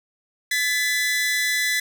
sawtooth tone pair together, 1721.9 / 2001 Hz, A6 / B6, -38 / +22 cents, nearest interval minor third, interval 260 cents, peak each -22 / -18 dBFS, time 0.51-1.8 s, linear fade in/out 5 ms, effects none

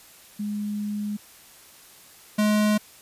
sine / square tone pair in turn, 207.7 / 211.1 Hz, G#3 / G#3, 0 / +29 cents, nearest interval unison, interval 29 cents, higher second, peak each -26 / -19 dBFS, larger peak second, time 0.39-1.17 / 2.38-2.78 s, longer first, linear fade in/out 10 ms, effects white hiss -50 dBFS RMS until 3.01 s + resampled to 32000 Hz

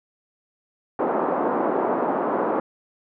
pink band-pass noise, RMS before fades -23 dBFS, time 0.99-2.6 s, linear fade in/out 2 ms, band 270 to 1100 Hz, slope 24 dB/octave, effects none

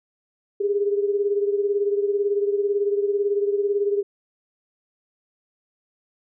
sine beating tone pair, 403.1 / 421.1 Hz, G4 / G#4, +48 / +24 cents, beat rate 18 Hz, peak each -20 / -26 dBFS, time 0.6-4.03 s, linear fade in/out 10 ms, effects none

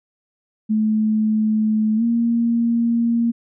sine tone with pitch glide, 216.4 to 233.3 Hz, A3 to A#3, -29 to +2 cents, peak -15 dBFS, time 0.69-3.32 s, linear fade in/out 20 ms, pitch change +131 cents, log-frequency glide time 1.96-2.03 s, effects none

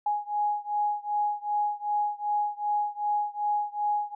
sine beating tone pair, 830.6 / 833.2 Hz, G#5 / G#5, 0 / +5 cents, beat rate 2.6 Hz, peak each -28 / -29 dBFS, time 0.06-4.15 s, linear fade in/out 5 ms, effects none

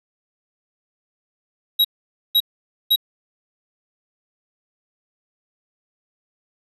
square tone bursts, 3838 Hz, A#7, 50 cents sharp, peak -13 dBFS, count 3, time 1.79-2.961 s, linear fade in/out 10 ms, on 57 ms, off 500 ms, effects resampled to 32000 Hz

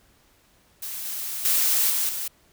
blue noise with level steps, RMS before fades -33 / -31 / -21 / -24 / -30 dBFS, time 0.82-2.28 s, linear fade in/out 5 ms, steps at 1.05 / 1.45 / 1.9 / 2.09 s, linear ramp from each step 2 ms, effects pink hiss -60 dBFS RMS until 2.52 s

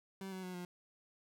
30% pulse tone with pitch steps, 192.3 / 187.37 / 182.56 / 177.87 Hz, G3 / F#3 / F#3 / F3, -33 / +22 / -23 / +32 cents, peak -40 dBFS, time 0.21-0.65 s, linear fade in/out 2 ms, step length 110 ms, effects none

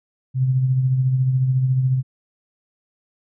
sine tone with tremolo, 130 Hz, C3, 11 cents flat, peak -13 dBFS, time 0.34-2.03 s, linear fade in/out 50 ms, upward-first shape triangle, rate 14 Hz, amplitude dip 50%, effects none

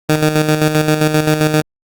15% pulse tone with tremolo, 153.7 Hz, D#3, 21 cents flat, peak -3 dBFS, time 0.09-1.62 s, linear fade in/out 5 ms, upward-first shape square, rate 7.6 Hz, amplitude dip 55%, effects Opus 48 kbps

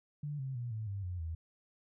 sine tone with pitch steps, 146.83 / 133.1 / 120.65 / 109.36 / 99.14 / 89.86 / 81.46 Hz, D3 / C3 / B2 / A2 / G2 / F2 / E2, 0 / +30 / -40 / -10 / +20 / +50 / -20 cents, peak -36 dBFS, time 0.23-1.35 s, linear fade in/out 5 ms, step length 160 ms, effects none

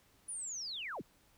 sine linear sweep, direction down, 9956 to 58.27 Hz, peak -39 dBFS, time 0.28-1.02 s, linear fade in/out 10 ms, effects pink hiss -68 dBFS RMS until 1.37 s

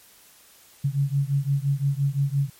sine beating tone pair, 137.3 / 143.1 Hz, C#3 / D3, -16 / -45 cents, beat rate 5.8 Hz, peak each -23 / -24 dBFS, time 0.84-2.5 s, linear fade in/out 10 ms, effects white hiss -53 dBFS RMS until 2.59 s + MP3 64 kbps

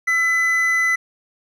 triangle tone pair together, 1340 / 2004 Hz, E6 / B6, +28 / +25 cents, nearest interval perfect fifth, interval 697 cents, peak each -24 / -14 dBFS, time 0.07-0.96 s, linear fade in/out 10 ms, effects none

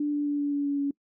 sine tone with pitch steps, 293.7 / 291.7 / 289.7 / 287.7 / 285.7 / 283.7 / 281.7 Hz, D4 / D4 / D4 / D4 / D4 / C#4 / C#4, 0 / -12 / -24 / -36 / -48 / +40 / +28 cents, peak -24 dBFS, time 0-0.91 s, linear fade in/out 5 ms, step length 130 ms, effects noise-tail reverb RT60 0.1 s tail -23 dB re dry

